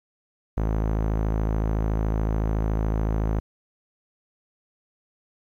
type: tone with low-pass filter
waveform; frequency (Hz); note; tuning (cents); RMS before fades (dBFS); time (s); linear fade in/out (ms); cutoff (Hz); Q
sawtooth; 53.8; A1; -38; -24; 0.57-3.4; 5; 1100; 0.68
effects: 10-bit